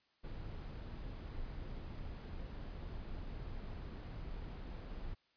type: noise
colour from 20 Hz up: brown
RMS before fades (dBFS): -45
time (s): 0.23-5.15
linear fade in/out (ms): 20
effects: white hiss -75 dBFS RMS until 5.36 s + resampled to 11025 Hz